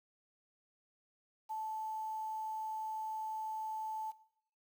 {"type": "tone with quantisation", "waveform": "sine", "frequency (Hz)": 874, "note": "A5", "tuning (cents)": -12, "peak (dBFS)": -37, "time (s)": [1.49, 4.12], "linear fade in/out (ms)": 20, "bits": 10, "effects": ["noise-tail reverb RT60 0.7 s tail -17 dB re dry"]}